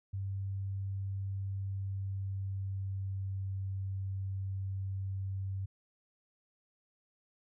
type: tone with pitch glide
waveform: sine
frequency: 97.5 to 96.49 Hz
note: G2 to G2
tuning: -9 to -27 cents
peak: -34 dBFS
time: 0.13-5.66 s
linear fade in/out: 10 ms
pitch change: -18 cents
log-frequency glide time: 1.55-3.53 s
effects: none